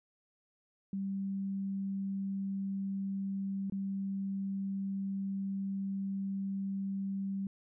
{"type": "tone with dropouts", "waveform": "sine", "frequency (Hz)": 195.3, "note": "G3", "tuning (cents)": -6, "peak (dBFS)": -33, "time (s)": [0.93, 7.47], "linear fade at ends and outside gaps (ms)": 2, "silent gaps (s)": [3.699, 3.722], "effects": []}